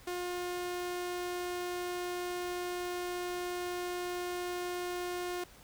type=tone; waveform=sawtooth; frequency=356.3 Hz; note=F4; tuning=35 cents sharp; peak=-31 dBFS; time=0.07-5.44 s; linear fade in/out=5 ms; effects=added 50 Hz sine -66 dBFS peak until 5.63 s + pink hiss -57 dBFS RMS until 5.63 s